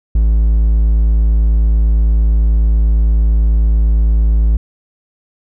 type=tone; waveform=triangle; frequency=54.5 Hz; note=A1; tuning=16 cents flat; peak=-6 dBFS; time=0.15-4.57 s; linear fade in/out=5 ms; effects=none